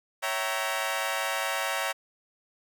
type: chord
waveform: 15% pulse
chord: C# diminished seventh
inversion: none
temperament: equal with one note detuned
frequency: 554.4 / 659.3 / 769.2 / 932.3 Hz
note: C#5 / E5 / G5 / Bb5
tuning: 0 / 0 / -33 / 0 cents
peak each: -27 dBFS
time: 0.22-1.93 s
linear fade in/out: 20 ms
effects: none